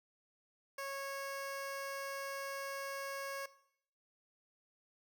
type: tone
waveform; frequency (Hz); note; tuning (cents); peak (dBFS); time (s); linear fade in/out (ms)
15% pulse; 550; C#5; -14; -34; 0.78-3.46; 5
effects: noise-tail reverb RT60 0.7 s tail -18 dB re dry